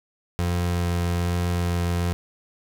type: tone with vibrato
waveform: 30% pulse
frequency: 87.31 Hz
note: F2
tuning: in tune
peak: -19 dBFS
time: 0.39-2.13 s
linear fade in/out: 0 ms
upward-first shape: sine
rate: 1.2 Hz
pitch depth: 9 cents each way
effects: none